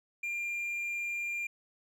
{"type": "tone", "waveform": "triangle", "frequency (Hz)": 2394, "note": "D7", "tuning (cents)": 33, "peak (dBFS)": -31, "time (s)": [0.23, 1.47], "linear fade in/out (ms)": 5, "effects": []}